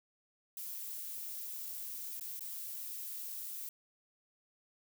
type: noise with dropouts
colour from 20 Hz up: violet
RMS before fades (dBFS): -43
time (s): 0.57-3.69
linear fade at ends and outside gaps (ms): 2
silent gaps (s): 2.197-2.209 / 2.394-2.407
effects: none